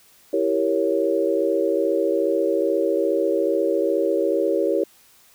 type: chord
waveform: sine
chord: E diminished seventh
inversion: none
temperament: equal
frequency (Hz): 329.6 / 392 / 466.2 / 554.4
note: E4 / G4 / Bb4 / Db5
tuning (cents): 0 / 0 / 0 / 0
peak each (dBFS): -24 / -23 / -24 / -23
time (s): 0.33-4.84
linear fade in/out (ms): 5
effects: white hiss -54 dBFS RMS until 5.34 s